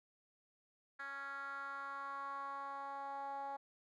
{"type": "tone with band-pass filter sweep", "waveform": "10% pulse", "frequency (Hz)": 277.2, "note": "C#4", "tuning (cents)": 0, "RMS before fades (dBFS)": -45, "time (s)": [0.99, 3.57], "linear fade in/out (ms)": 10, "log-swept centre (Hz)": [1600, 790], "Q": 4.3, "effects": []}